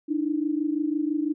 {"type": "tone pair together", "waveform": "sine", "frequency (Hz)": [295, 321], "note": ["D4", "E4"], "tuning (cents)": [8, -46], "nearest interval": "minor second", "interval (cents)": 146, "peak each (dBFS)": [-25, -27], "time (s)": [0.08, 1.34], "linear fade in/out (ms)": 20, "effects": []}